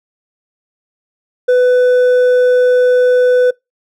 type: tone with hard clipping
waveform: sine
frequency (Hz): 498.9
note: B4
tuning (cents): +17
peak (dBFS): -8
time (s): 1.48-3.51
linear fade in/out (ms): 10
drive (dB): 4
effects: noise-tail reverb RT60 0.2 s tail -25 dB re dry